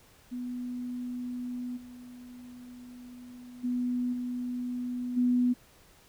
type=tone with level steps; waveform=sine; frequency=246.9 Hz; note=B3; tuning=in tune; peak=-33 / -44 / -27 / -31 / -22 dBFS; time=0.31-5.54 s; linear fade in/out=20 ms; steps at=1.76 / 3.63 / 4.12 / 5.16 s; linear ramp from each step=20 ms; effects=pink hiss -59 dBFS RMS until 6.08 s